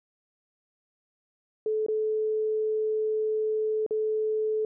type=tone with dropouts; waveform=sine; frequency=433.2 Hz; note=A4; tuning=27 cents flat; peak=-24 dBFS; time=1.66-4.65 s; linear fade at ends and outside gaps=2 ms; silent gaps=1.864-1.884 / 3.864-3.908 s; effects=none